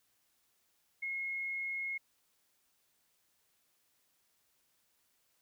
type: tone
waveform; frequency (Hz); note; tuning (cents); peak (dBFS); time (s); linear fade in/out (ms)
sine; 2162; C#7; -44; -35; 1.02-1.98; 10
effects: white hiss -75 dBFS RMS until 5.41 s